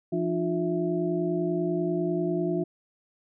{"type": "tone cluster", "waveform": "sine", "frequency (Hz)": [170.3, 303.4, 353.5, 660], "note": ["F3", "D#4", "F4", "E5"], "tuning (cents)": [-43, -44, 21, 2], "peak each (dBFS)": [-30, -31, -27, -34], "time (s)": [0.12, 2.64], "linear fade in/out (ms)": 10, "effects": []}